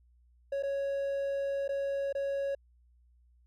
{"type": "tone with dropouts", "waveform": "triangle", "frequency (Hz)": 554.4, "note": "C#5", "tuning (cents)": 0, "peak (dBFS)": -28, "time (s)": [0.52, 2.55], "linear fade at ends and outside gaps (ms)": 5, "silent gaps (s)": [[0.626, 0.633], [1.679, 1.69], [2.127, 2.15]], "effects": ["added 60 Hz sine -61 dBFS peak until 3.46 s"]}